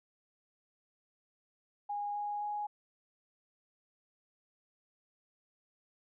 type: tone with pitch steps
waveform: sine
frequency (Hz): 821 / 826.2 / 831.5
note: G#5 / G#5 / G#5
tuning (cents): -20 / -9 / +2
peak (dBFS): -34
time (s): 1.89-2.67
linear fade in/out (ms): 10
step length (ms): 260
effects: none